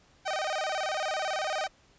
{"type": "tone with vibrato", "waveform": "sawtooth", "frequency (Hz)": 690, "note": "F5", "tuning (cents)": -21, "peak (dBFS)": -25, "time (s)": [0.25, 1.68], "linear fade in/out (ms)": 20, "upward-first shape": "square", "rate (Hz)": 18, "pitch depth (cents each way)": 190, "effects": ["pink hiss -62 dBFS RMS until 1.98 s", "resampled to 16000 Hz"]}